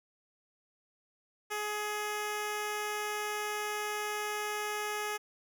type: tone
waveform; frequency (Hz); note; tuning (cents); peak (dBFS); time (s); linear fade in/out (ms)
10% pulse; 420; G#4; +19; -25; 1.5-5.18; 20
effects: none